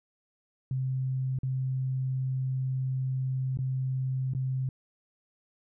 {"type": "tone with dropouts", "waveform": "sine", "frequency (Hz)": 130.81, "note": "C3", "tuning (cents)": 0, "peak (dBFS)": -27, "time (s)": [0.71, 4.69], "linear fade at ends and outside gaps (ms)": 2, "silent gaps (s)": [[1.388, 1.432], [3.573, 3.588], [4.336, 4.349]], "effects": []}